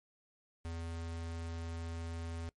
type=tone; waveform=square; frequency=83.2 Hz; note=E2; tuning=17 cents sharp; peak=-40 dBFS; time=0.65-2.49 s; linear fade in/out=0 ms; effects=noise-tail reverb RT60 0.1 s tail -22 dB re dry + MP3 48 kbps